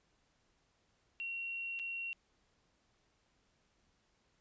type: tone with dropouts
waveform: sine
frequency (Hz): 2739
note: F7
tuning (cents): -34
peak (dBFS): -38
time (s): 1.2-2.13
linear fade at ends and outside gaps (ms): 0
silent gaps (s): 1.791-1.796
effects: pink hiss -75 dBFS RMS until 4.4 s + resampled to 16000 Hz